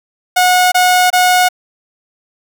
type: tone bursts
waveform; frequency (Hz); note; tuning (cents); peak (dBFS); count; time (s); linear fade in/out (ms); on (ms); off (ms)
sawtooth; 728; F#5; -28; -4; 3; 0.36-1.488; 10; 360; 24
effects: none